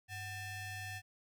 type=ring-modulated tone; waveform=30% pulse; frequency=846 Hz; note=G#5; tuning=32 cents sharp; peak=-36 dBFS; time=0.08-1.02 s; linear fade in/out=50 ms; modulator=945 Hz; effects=none